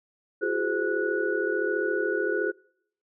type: tone cluster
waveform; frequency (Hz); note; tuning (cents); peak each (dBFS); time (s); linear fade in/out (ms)
sine; 342.7 / 376.6 / 417.9 / 515 / 1469; F4 / F#4 / G#4 / C5 / F#6; -33 / +31 / +11 / -28 / -13; -31 / -31 / -28 / -33 / -30; 0.41-2.52; 20
effects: noise-tail reverb RT60 0.7 s tail -25 dB re dry